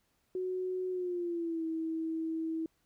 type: tone with pitch glide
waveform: sine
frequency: 369.1 to 323.2 Hz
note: F#4 to E4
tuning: -4 to -34 cents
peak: -32 dBFS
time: 0.35-2.66 s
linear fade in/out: 2 ms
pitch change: -230 cents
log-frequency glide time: 0.9-1.65 s
effects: pink hiss -75 dBFS RMS until 2.85 s